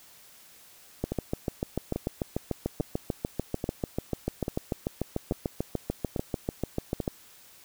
two click trains, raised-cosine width 2 ms, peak -14 / -16 dBFS, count 42 / 8, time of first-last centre 1.04-7.078 / 1.12-7.002 s, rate 6.79 / 1.19 Hz, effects white hiss -54 dBFS RMS until 7.64 s

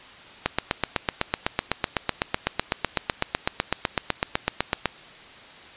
click train, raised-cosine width 0.3 ms, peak -4 dBFS, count 36, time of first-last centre 0.46-4.857 s, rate 7.96 Hz, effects white hiss -45 dBFS RMS until 5.76 s + resampled to 8000 Hz

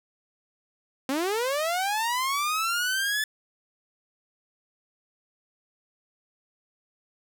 sawtooth linear sweep, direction up, 255.4 to 1743 Hz, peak -21 dBFS, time 1.09-3.24 s, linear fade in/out 2 ms, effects none

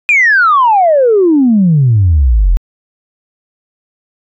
sine exponential sweep, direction down, 2489 to 38.88 Hz, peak -4 dBFS, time 0.09-2.57 s, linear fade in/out 0 ms, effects tanh soft clip ceiling -1 dBFS

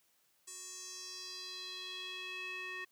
square tone with band-pass filter sweep, 369.2 Hz, F#4, 4 cents flat, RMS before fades -45 dBFS, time 0.47-2.85 s, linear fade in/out 10 ms, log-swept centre 7800 to 2100 Hz, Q 3.9, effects white hiss -73 dBFS RMS until 2.91 s + high-pass 80 Hz 12 dB/octave

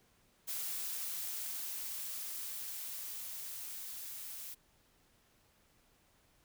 blue noise with level ramp, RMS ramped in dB -39 to -46 dBFS, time 0.47-4.55 s, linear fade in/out 20 ms, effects pink hiss -70 dBFS RMS until 6.44 s

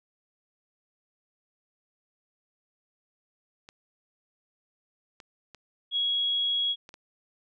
clicks, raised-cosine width 0.2 ms, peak -29 dBFS, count 5, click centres 3.689 / 5.202 / 5.547 / 6.891 / 6.941 s
sine tone, 3322 Hz, G#7, in tune, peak -24 dBFS, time 5.91-6.76 s, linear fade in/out 50 ms
effects none

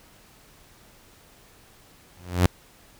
sawtooth tone with exponential growth, 89.4 Hz, F2, 41 cents sharp, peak -9 dBFS, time 2.17-2.46 s, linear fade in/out 0 ms, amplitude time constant 62 ms, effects pink hiss -54 dBFS RMS until 2.99 s

